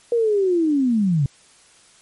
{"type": "linear sweep", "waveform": "sine", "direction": "down", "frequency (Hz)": [480.9, 130.81], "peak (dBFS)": -15, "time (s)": [0.12, 1.26], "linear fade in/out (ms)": 2, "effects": ["white hiss -52 dBFS RMS until 2.01 s", "MP3 48 kbps"]}